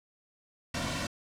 pink noise with comb filter, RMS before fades -33 dBFS, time 0.74-1.07 s, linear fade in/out 5 ms, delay 2.4 ms, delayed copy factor -0.95, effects low-pass 7000 Hz 12 dB/octave

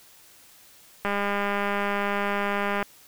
click train, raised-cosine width 0.5 ms, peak -12 dBFS, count 360, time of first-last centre 1.05-2.827 s, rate 202 Hz, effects white hiss -53 dBFS RMS until 3.07 s

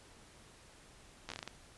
slowing click train, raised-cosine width 0.2 ms, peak -24 dBFS, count 8, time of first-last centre 1.29-1.477 s, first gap 12 ms, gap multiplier 1.26, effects pink hiss -59 dBFS RMS until 1.77 s + resampled to 24000 Hz

